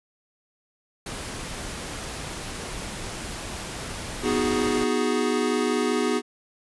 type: noise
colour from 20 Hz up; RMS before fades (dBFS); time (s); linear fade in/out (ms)
pink; -34; 1.06-4.84; 5
type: chord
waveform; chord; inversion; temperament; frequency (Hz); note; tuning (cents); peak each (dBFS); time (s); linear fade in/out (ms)
square; G# minor seventh; first; equal with one note detuned; 246.9 / 314.6 / 370 / 415.3; B3 / D#4 / F#4 / G#4; 0 / +19 / 0 / 0; -27 / -30 / -29 / -27; 4.22-6.22; 50
effects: resampled to 24000 Hz